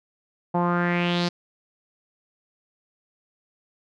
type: tone with low-pass filter sweep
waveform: sawtooth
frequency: 174.61 Hz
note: F3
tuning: in tune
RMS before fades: -23 dBFS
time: 0.54-1.29 s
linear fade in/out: 10 ms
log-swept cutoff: 820 to 4900 Hz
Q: 4
effects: none